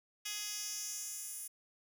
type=tone with high-pass filter sweep; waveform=10% pulse; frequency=417 Hz; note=G#4; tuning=7 cents sharp; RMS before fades=-42 dBFS; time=0.25-1.48 s; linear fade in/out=10 ms; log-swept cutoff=3700 to 10000 Hz; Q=1.8; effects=none